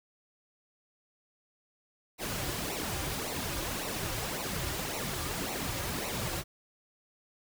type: noise with flanger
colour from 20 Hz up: pink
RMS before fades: -35 dBFS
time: 2.18-6.44 s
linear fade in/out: 50 ms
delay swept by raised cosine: 0.6 to 4.7 ms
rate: 1.8 Hz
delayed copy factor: -0.7
effects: none